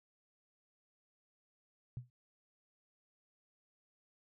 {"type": "tone with exponential decay", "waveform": "sine", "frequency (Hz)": 123.2, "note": "B2", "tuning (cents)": -4, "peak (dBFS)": -36, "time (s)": [1.97, 2.1], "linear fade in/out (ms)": 0, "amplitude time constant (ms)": 28, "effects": []}